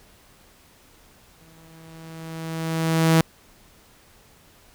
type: tone with exponential growth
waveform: sawtooth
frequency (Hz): 162.3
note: E3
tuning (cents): -27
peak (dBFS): -9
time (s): 1.41-3.21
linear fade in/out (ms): 0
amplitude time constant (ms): 390
effects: pink hiss -54 dBFS RMS until 4.74 s